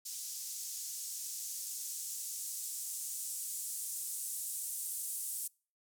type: noise with band-pass filter sweep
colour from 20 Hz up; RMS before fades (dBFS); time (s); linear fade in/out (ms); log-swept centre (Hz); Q
violet; -41; 0.05-5.48; 10; 5900 to 9000; 1.6
effects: noise-tail reverb RT60 0.4 s tail -26 dB re dry